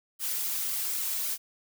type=noise with flanger; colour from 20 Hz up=blue; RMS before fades=-31 dBFS; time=0.19-1.38 s; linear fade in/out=50 ms; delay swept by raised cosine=1.1 to 5 ms; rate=3.7 Hz; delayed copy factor=-0.8; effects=none